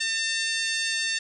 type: harmonic tone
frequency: 901 Hz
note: A5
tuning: 41 cents sharp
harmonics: 2 / 3 / 4 / 5 / 6 / 7 / 8 / 9 / 10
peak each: -29 / -32 / -32 / -32 / -37 / -36 / -40 / -40 / -42 dBFS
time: 0-1.19 s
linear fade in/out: 10 ms
effects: none